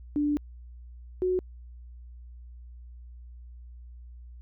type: tone pair in turn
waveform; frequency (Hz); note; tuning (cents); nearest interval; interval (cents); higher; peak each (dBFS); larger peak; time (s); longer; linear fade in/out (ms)
sine; 293.7 / 367.6; D4 / F#4; 0 / -11; major third; 389; second; -23; neither; 0.16-0.37 / 1.22-1.39; first; 0
effects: added 60 Hz sine -43 dBFS peak until 4.41 s